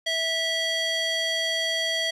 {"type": "tone with band-pass filter", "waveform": "square", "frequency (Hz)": 654, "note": "E5", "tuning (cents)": -14, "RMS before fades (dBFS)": -26, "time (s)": [0.06, 2.11], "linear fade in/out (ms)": 10, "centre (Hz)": 3300, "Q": 1.7, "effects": ["resampled to 32000 Hz"]}